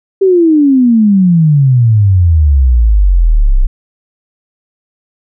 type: exponential sweep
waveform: sine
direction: down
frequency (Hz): 394.6 to 30.25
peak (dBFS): -4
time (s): 0.21-3.67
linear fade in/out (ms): 10
effects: none